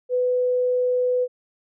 sine tone, 498.8 Hz, B4, 17 cents sharp, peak -18 dBFS, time 0.09-1.28 s, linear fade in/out 50 ms, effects none

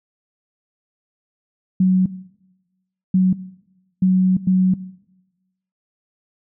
sine tone bursts at uneven times, 185.9 Hz, F#3, 8 cents sharp, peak -11 dBFS, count 4, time 1.8-2.06 / 3.14-3.33 / 4.02-4.37 / 4.47-4.74 s, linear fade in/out 5 ms, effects noise-tail reverb RT60 1.0 s tail -19 dB re dry

